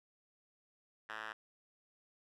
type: tone with band-pass filter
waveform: 5% pulse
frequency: 109.1 Hz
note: A2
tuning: 14 cents flat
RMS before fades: -45 dBFS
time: 1.09-1.33 s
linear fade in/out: 5 ms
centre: 1800 Hz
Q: 3.3
effects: none